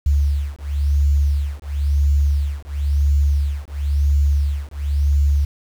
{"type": "beating tone pair", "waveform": "sine", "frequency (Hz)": [71, 71.97], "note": ["C#2", "D2"], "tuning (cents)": [42, -34], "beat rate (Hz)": 0.97, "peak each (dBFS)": -18, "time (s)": [0.06, 5.45], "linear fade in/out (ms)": 5, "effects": ["7-bit"]}